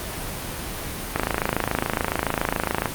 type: click train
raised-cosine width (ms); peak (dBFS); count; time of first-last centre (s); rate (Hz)
0.5; -5; 47; 1.16-2.857; 27.1
effects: pink hiss -31 dBFS RMS until 2.94 s + Opus 32 kbps